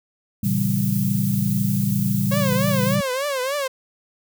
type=noise; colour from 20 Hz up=violet; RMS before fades=-31 dBFS; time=0.43-2.97 s; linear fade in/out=20 ms
type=chord; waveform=sine; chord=A# diminished seventh; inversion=none; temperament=equal with one note detuned; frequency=116.54 / 138.59 / 164.81 / 196.79 Hz; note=A#2 / C#3 / E3 / G3; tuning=0 / 0 / 0 / +7 cents; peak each=-25 / -25 / -27 / -21 dBFS; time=0.43-3.01 s; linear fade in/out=5 ms
type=tone with vibrato; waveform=sawtooth; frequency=542 Hz; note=C#5; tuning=39 cents flat; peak=-18 dBFS; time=2.31-3.68 s; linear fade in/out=10 ms; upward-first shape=triangle; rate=3.4 Hz; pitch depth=160 cents each way
effects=none